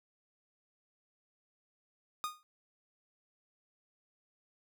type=tone with exponential decay; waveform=45% pulse; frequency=1231 Hz; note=D#6; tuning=19 cents flat; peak=-31 dBFS; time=2.24-2.43 s; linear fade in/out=0 ms; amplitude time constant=40 ms; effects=none